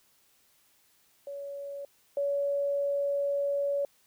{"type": "tone pair in turn", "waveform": "sine", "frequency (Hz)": [563, 565.1], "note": ["C#5", "C#5"], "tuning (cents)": [27, 33], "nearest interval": "unison", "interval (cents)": 6, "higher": "second", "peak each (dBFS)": [-36, -26], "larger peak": "second", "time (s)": [[1.27, 1.85], [2.17, 3.85]], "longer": "second", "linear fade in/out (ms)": 2, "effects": ["white hiss -66 dBFS RMS until 4.06 s"]}